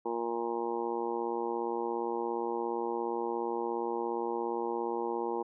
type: harmonic tone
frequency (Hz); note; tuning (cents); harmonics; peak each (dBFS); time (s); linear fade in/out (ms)
117.2; A#2; +10; 2 / 3 / 4 / 5 / 6 / 7 / 8 / 9; -43 / -35 / -36 / -48 / -49 / -38 / -39 / -46; 0.05-5.43; 10
effects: none